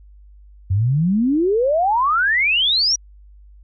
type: exponential sweep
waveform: sine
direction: up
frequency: 90 to 5870 Hz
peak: -14 dBFS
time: 0.7-2.96 s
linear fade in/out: 10 ms
effects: added 50 Hz sine -42 dBFS peak until 3.63 s